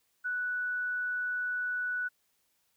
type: tone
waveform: sine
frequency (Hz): 1480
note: F#6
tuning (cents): 0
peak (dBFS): -30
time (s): 0.24-2.09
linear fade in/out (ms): 20
effects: white hiss -74 dBFS RMS until 2.76 s